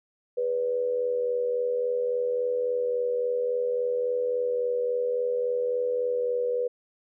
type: tone with amplitude modulation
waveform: sine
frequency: 491.5 Hz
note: B4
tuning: 8 cents flat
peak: -21 dBFS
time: 0.37-6.68 s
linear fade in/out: 10 ms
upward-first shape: sine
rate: 83.6 Hz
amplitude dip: 60%
effects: none